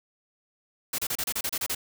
white noise bursts, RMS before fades -29 dBFS, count 10, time 0.93-1.749 s, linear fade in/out 5 ms, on 54 ms, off 31 ms, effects none

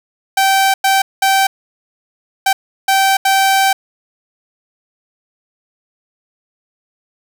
sawtooth tone bursts at uneven times, 776 Hz, G5, 18 cents flat, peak -6 dBFS, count 6, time 0.37-0.74 / 0.84-1.02 / 1.22-1.47 / 2.46-2.53 / 2.88-3.17 / 3.25-3.73 s, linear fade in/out 5 ms, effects none

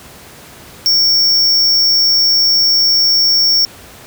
square tone, 5480 Hz, F8, 34 cents flat, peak -9 dBFS, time 0.86-3.65 s, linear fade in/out 0 ms, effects pink hiss -37 dBFS RMS until 4.06 s + high-pass 60 Hz 12 dB/octave

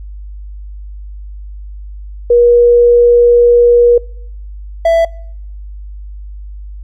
sine / triangle tone pair in turn, 479 / 664 Hz, A#4 / E5, +47 / +12 cents, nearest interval tritone, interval 565 cents, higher second, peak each -4 dBFS, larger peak neither, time 2.3-3.98 / 4.85-5.05 s, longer first, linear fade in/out 5 ms, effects noise-tail reverb RT60 0.7 s tail -25 dB re dry + added 50 Hz sine -25 dBFS peak until 6.83 s

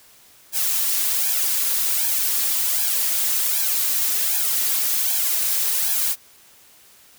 blue noise with flanger, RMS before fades -21 dBFS, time 0.52-6.16 s, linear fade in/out 50 ms, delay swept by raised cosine 1.2 to 3.7 ms, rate 1.3 Hz, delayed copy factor +1, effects white hiss -51 dBFS RMS until 7.18 s

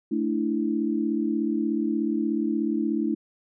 sine chord, A suspended fourth, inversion none, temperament just, 220 / 293.3 / 330 Hz, A3 / D4 / E4, 0 / -2 / +2 cents, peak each -27 dBFS, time 0.11-3.15 s, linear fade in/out 10 ms, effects none

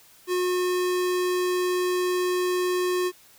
square tone, 361.8 Hz, F#4, 39 cents flat, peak -23 dBFS, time 0.27-3.12 s, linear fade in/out 50 ms, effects white hiss -54 dBFS RMS until 3.38 s

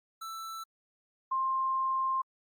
square / sine tone pair in turn, 1325 / 1056.2 Hz, E6 / C6, +9 / +16 cents, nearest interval major third, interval 393 cents, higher first, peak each -39 / -27 dBFS, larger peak second, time 0.21-0.64 / 1.31-2.22 s, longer second, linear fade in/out 10 ms, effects Opus 48 kbps

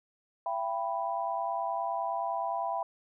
sine chord, E minor, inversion none, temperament equal with one note detuned, 674.3 / 784 / 987.8 Hz, E5 / G5 / B5, +39 / 0 / 0 cents, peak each -34 dBFS, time 0.46-2.83 s, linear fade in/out 2 ms, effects none

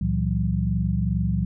sine tone cluster, 69.2 / 115.7 / 165.7 / 188.2 Hz, C#2 / A#2 / E3 / F#3, -2 / -13 / +9 / +30 cents, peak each -26 dBFS, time 0.01-1.45 s, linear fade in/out 5 ms, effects none

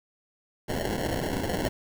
blue noise with sample-and-hold, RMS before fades -29 dBFS, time 0.68-1.69 s, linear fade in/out 10 ms, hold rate 1225 Hz, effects none

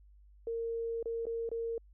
sine tone with dropouts, 460 Hz, A#4, 23 cents flat, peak -33 dBFS, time 0.47-1.78 s, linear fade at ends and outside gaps 2 ms, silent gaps 1.028-1.057 / 1.255-1.267 / 1.491-1.515 s, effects added 50 Hz sine -56 dBFS peak until 1.93 s

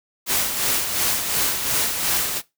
white noise with tremolo, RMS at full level -20 dBFS, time 0.26-2.42 s, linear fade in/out 50 ms, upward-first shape sine, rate 2.8 Hz, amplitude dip 50%, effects noise-tail reverb RT60 0.2 s tail -19 dB re dry

